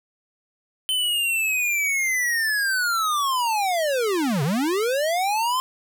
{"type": "linear two-way sweep", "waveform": "square", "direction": "down then up", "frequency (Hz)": [3070, 129.8, 1050], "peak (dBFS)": -21, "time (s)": [0.89, 5.6], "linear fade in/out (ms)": 0, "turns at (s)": 4.43, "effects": []}